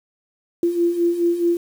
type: beating tone pair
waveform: sine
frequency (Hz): 340 / 344.7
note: F4 / F4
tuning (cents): -46 / -23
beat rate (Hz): 4.7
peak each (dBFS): -23 / -17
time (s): 0.63-1.57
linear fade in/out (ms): 2
effects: 7-bit